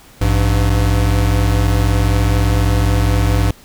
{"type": "tone pair together", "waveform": "square", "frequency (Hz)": [56.29, 100.3], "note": ["A1", "G2"], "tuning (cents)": [40, 40], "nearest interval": "minor seventh", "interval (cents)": 1000, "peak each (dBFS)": -15, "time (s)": [0.21, 3.51], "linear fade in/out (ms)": 5, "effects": ["pink hiss -44 dBFS RMS until 3.64 s"]}